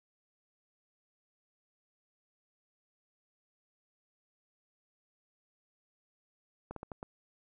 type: slowing click train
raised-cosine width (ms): 1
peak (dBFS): -27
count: 5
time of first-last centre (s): 6.71-7.029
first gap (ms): 53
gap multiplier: 1.28
effects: none